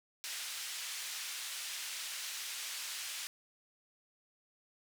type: band-pass noise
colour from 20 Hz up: pink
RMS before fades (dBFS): -42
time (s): 0.24-3.27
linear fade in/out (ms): 0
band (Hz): 2400 to 11000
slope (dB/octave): 12
effects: none